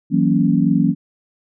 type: chord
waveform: sine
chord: F# dominant seventh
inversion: third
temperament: equal with one note detuned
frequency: 164.81 / 187.47 / 233.1 / 277.2 Hz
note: E3 / F#3 / A#3 / C#4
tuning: 0 / +23 / 0 / 0 cents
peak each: -18 dBFS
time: 0.1-0.95 s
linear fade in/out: 50 ms
effects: none